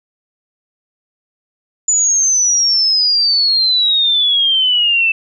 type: exponential sweep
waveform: sine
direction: down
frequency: 7030 to 2636 Hz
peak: -10 dBFS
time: 1.88-5.12 s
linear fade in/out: 5 ms
effects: none